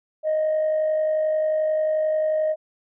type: tone with amplitude modulation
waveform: sine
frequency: 622.3 Hz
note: D#5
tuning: in tune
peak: -16 dBFS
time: 0.23-2.56 s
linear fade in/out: 50 ms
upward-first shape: sine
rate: 51.3 Hz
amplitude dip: 35%
effects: tanh soft clip ceiling -16 dBFS